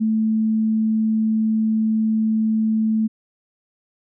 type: tone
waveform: sine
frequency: 219.5 Hz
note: A3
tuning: 4 cents flat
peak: -16 dBFS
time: 0-3.08 s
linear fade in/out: 20 ms
effects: none